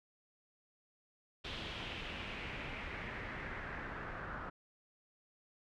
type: noise with low-pass filter sweep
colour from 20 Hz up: pink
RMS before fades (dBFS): -44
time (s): 1.44-4.5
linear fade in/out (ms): 10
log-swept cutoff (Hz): 3400 to 1400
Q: 2.9
effects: none